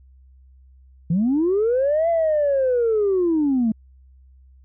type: linear two-way sweep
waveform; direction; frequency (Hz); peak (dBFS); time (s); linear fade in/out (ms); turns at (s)
sine; up then down; 155.56 to 681 to 213.1; -15; 1.1-3.72; 5; 2.09
effects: tanh soft clip ceiling -13 dBFS + added 65 Hz sine -47 dBFS peak until 4.64 s